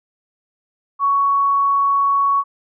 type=tone; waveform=sine; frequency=1116 Hz; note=C#6; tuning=11 cents sharp; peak=-13 dBFS; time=0.99-2.44 s; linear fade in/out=50 ms; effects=none